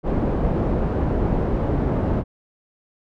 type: low-pass noise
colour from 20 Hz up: pink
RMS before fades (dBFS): -21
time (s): 0.03-2.24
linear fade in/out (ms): 50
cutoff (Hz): 600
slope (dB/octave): 12
effects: none